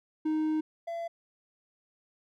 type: tone pair in turn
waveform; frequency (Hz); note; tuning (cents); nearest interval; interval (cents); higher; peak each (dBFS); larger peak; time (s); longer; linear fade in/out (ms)
triangle; 311.1 / 675.4; D#4 / E5; 0 / +42; octave + minor second; 1342; second; -24 / -31; first; 0.25-0.61 / 0.87-1.08; first; 10
effects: none